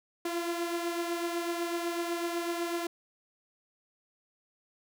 sawtooth beating tone pair, 340.6 / 348.6 Hz, F4 / F4, -43 / -3 cents, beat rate 8 Hz, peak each -28 / -34 dBFS, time 0.25-2.87 s, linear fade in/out 5 ms, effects none

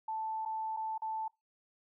sine tone with dropouts, 880 Hz, A5, in tune, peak -34 dBFS, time 0.08-1.28 s, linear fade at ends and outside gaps 5 ms, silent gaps 0.452-0.458 / 0.766-0.77 / 0.979-1.019 s, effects noise-tail reverb RT60 0.2 s tail -23 dB re dry

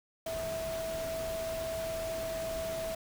sine tone in noise, 653 Hz, E5, 17 cents flat, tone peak -34 dBFS, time 0.26-2.95 s, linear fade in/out 5 ms, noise pink, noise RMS -42 dBFS, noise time 0.26-2.95 s, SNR +5 dB, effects none

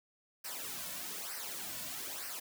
white noise with flanger, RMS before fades -42 dBFS, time 0.44-2.4 s, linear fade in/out 10 ms, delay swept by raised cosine 0.28 to 2.48 ms, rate 1.1 Hz, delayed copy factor -0.7, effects none

